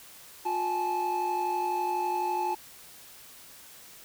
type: tone cluster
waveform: triangle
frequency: 357.1 / 815 / 867 Hz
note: F4 / G#5 / A5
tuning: +39 / -33 / -26 cents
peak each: -32 / -34 / -26 dBFS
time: 0.45-2.55 s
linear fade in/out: 10 ms
effects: white hiss -50 dBFS RMS until 4.04 s